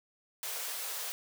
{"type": "high-pass noise", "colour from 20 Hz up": "white", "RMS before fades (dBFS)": -38, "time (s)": [0.43, 1.12], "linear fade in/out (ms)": 0, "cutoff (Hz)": 410, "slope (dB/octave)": 96, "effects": []}